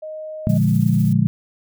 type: tone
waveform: sine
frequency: 622.3 Hz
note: D#5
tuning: in tune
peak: -28 dBFS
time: 0.02-0.58 s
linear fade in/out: 10 ms
type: chord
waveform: sine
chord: Bb dominant seventh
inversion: none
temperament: equal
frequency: 116.54 / 146.83 / 174.61 / 207.7 Hz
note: Bb2 / D3 / F3 / Ab3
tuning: 0 / 0 / 0 / 0 cents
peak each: -19 dBFS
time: 0.47-1.27 s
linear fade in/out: 0 ms
type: noise with tremolo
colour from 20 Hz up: blue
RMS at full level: -39 dBFS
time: 0.49-1.13 s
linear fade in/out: 5 ms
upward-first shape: sine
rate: 16 Hz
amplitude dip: 45%
effects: none